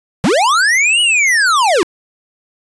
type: linear two-way sweep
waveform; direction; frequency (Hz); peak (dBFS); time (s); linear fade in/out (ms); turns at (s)
square; up then down; 143.6 to 2960 to 308.8; -10; 0.24-1.83; 0; 1.01
effects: resampled to 22050 Hz